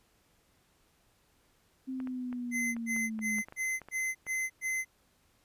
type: linear sweep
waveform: sine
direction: down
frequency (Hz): 263 to 210.2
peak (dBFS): -34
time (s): 1.87-3.42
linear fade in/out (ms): 20
type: clicks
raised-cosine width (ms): 0.5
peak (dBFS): -32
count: 12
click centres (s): 2.002 / 2.073 / 2.328 / 2.766 / 2.964 / 3.191 / 3.385 / 3.485 / 3.524 / 3.817 / 3.886 / 4.267
type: tone bursts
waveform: square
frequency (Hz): 2055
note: C7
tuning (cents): -32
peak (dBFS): -31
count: 7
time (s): 2.51-4.85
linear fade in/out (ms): 50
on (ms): 240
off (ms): 110
effects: pink hiss -69 dBFS RMS until 5.44 s + resampled to 32000 Hz